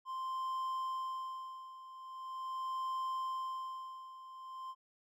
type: tone with tremolo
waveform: triangle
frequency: 1045 Hz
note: C6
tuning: 2 cents flat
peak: -33 dBFS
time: 0.05-4.75 s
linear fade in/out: 50 ms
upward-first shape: sine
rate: 0.42 Hz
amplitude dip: 80%
effects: none